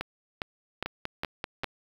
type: two click trains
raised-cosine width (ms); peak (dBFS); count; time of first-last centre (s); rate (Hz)
0.3; -15 / -14; 5 / 5; 0.86-1.635 / 0.01-1.643; 5.16 / 2.45
effects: low-pass 5000 Hz 12 dB/octave + 7-bit